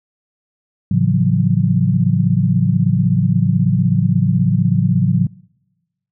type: chord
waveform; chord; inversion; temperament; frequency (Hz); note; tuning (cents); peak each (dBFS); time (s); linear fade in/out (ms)
sine; F# minor seventh; first; equal with one note detuned; 110 / 138.59 / 168.76 / 185; A2 / C#3 / E3 / F#3; 0 / 0 / +41 / 0; -17; 0.91-5.27; 5
effects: noise-tail reverb RT60 1.0 s tail -25 dB re dry